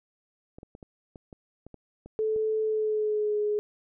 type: clicks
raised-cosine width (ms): 2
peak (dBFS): -31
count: 10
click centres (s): 0.585 / 0.631 / 0.751 / 0.828 / 1.158 / 1.328 / 1.666 / 1.743 / 2.06 / 2.362
type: tone with pitch glide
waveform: sine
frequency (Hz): 435.8 to 418.8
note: A4 to G#4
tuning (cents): -17 to +15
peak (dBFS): -24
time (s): 2.19-3.59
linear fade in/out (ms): 0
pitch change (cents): -68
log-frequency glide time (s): 2.63-3.38
effects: none